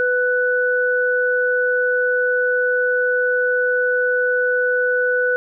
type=tone pair together; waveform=sine; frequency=497.5 / 1486 Hz; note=B4 / F#6; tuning=+13 / +7 cents; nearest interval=octave + perfect fifth; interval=1894 cents; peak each=-18 dBFS; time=0-5.36 s; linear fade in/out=0 ms; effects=none